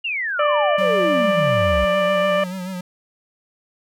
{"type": "exponential sweep", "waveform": "sine", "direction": "down", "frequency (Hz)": [2885, 61.7], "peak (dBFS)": -21, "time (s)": [0.04, 1.85], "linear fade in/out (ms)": 10}
{"type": "harmonic tone", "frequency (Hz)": 591, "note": "D5", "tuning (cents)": 11, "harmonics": [1, 2, 3, 4, 5], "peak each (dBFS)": [-17, -23, -27, -29, -31], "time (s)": [0.39, 2.44], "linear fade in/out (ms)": 5}
{"type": "tone with vibrato", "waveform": "square", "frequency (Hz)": 185, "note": "F#3", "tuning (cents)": 0, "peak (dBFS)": -27, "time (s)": [0.78, 2.81], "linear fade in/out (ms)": 5, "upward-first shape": "sine", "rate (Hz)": 6.9, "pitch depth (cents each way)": 59}
{"effects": []}